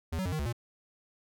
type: tone with pitch steps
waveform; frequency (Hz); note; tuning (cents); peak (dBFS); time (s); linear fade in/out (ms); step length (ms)
square; 81.7 / 187.7 / 89.7 / 155 / 72.3 / 118.4; E2 / F#3 / F2 / D#3 / D2 / A#2; -15 / +25 / +47 / -6 / -27 / +27; -31; 0.12-0.528; 10; 68
effects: none